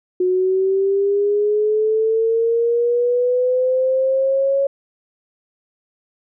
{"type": "linear sweep", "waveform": "sine", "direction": "up", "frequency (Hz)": [362.9, 554.4], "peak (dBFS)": -14, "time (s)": [0.2, 4.67], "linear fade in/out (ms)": 5, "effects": []}